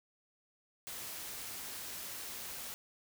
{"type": "noise", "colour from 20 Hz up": "white", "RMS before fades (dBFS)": -44, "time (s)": [0.87, 2.74], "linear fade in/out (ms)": 0, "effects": []}